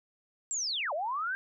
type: linear two-way sweep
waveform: sine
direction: down then up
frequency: 7680 to 554.4 to 1606 Hz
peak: -30 dBFS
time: 0.51-1.35 s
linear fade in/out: 0 ms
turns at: 0.93 s
effects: none